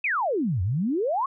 sine exponential two-way sweep, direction down then up, 2639 to 85.2 to 1142 Hz, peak -22 dBFS, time 0.04-1.26 s, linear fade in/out 5 ms, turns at 0.62 s, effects none

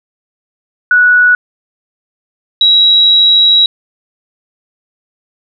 sine tone pair in turn, 1471 / 3869 Hz, F#6 / B7, -11 / -36 cents, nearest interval octave + perfect fourth, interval 1675 cents, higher second, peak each -4 dBFS, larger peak neither, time 0.91-1.35 / 2.61-3.66 s, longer second, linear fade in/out 2 ms, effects none

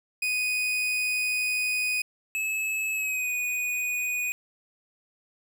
40% pulse tone, 2489 Hz, D#7, in tune, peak -24 dBFS, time 0.22-2.02 s, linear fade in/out 5 ms
square tone with pitch glide, 2593 to 2476 Hz, E7 to D#7, -29 to -9 cents, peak -27 dBFS, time 2.35-4.32 s, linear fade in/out 0 ms, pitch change -80 cents, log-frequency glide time 2.93-3.31 s
effects none

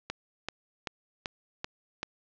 click train, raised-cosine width 0.2 ms, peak -15 dBFS, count 6, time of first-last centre 0.1-2.031 s, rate 2.59 Hz, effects low-pass 5000 Hz 12 dB/octave

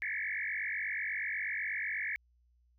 sine tone with frequency modulation, 1975.5 Hz, B6, in tune, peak -33 dBFS, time 0.02-2.16 s, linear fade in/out 0 ms, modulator 48.2 Hz, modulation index 6.1, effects added 60 Hz sine -66 dBFS peak until 2.78 s

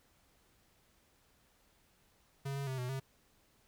square tone with pitch steps, 137.9 / 139.1 / 131.6 / 125 / 133.9 Hz, C#3 / C#3 / C3 / B2 / C3, -9 / +6 / +10 / +21 / +40 cents, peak -37 dBFS, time 2.45-3 s, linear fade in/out 10 ms, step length 110 ms, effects pink hiss -70 dBFS RMS until 3.67 s

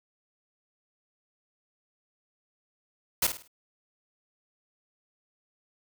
white noise with echo, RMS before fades -24 dBFS, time 3.22-3.27 s, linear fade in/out 5 ms, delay 52 ms, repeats 4, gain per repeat -9 dB, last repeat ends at 3.478 s, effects none

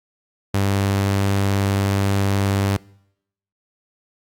sawtooth tone, 98.8 Hz, G2, 14 cents sharp, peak -13 dBFS, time 0.54-2.77 s, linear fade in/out 5 ms, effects noise-tail reverb RT60 0.8 s tail -25 dB re dry + AAC 64 kbps

